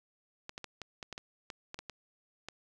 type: clicks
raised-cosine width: 0.2 ms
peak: -24 dBFS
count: 12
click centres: 0.494 / 0.579 / 0.643 / 0.817 / 1.028 / 1.127 / 1.179 / 1.502 / 1.744 / 1.79 / 1.897 / 2.486 s
effects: none